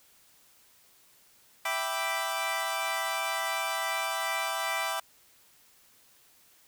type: chord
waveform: 20% pulse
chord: E minor seventh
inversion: none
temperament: equal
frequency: 659.3 / 784 / 987.8 / 1174.7 Hz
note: E5 / G5 / B5 / D6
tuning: 0 / 0 / 0 / 0 cents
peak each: -30 dBFS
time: 1.65-5 s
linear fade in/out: 5 ms
effects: white hiss -61 dBFS RMS until 6.67 s